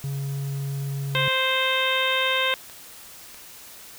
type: tone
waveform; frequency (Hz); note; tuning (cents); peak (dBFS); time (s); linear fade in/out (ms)
triangle; 138.59; C#3; 0; -24; 0.04-1.28; 0
type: harmonic tone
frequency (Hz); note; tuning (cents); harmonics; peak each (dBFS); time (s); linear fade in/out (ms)
523.3; C5; 0; 1 / 2 / 3 / 4 / 5 / 6 / 7; -28 / -28 / -28 / -28 / -28 / -28 / -28; 1.15-2.54; 0
type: clicks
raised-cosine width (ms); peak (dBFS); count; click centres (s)
0.2; -26; 4; 2.122 / 2.369 / 2.698 / 3.345
effects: white hiss -44 dBFS RMS until 3.98 s